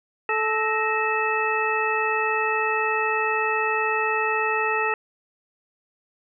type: harmonic tone with a mistuned harmonic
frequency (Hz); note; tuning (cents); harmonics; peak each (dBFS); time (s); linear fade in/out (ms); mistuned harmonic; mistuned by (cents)
436.1; A4; -15; 1 / 2 / 3 / 4 / 6; -27 / -27 / -27 / -27 / -27; 0.29-4.94; 2; 4; +120
effects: none